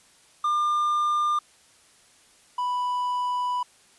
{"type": "tone pair in turn", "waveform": "triangle", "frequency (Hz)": [1200, 988.9], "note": ["D6", "B5"], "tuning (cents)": [37, 2], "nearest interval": "minor third", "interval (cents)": 335, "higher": "first", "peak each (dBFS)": [-19, -22], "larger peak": "first", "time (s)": [[0.44, 1.39], [2.58, 3.63]], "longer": "second", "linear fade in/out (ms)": 5, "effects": ["white hiss -57 dBFS RMS until 3.98 s", "resampled to 24000 Hz"]}